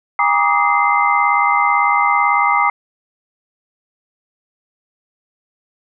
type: tone cluster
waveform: sine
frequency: 811 / 950 / 1164 / 1242 / 2076 Hz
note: G#5 / A#5 / D6 / D#6 / C7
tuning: -41 / +33 / -16 / -3 / -14 cents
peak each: -18 dBFS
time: 0.19-2.7 s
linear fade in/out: 2 ms
effects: none